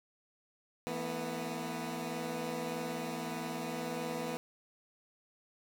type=chord; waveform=15% pulse; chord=E suspended fourth; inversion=none; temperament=equal with one note detuned; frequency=164.81 / 225.3 / 246.9 Hz; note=E3 / A3 / B3; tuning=0 / +41 / 0 cents; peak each=-35 / -36 / -33 dBFS; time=0.87-4.37 s; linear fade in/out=0 ms; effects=none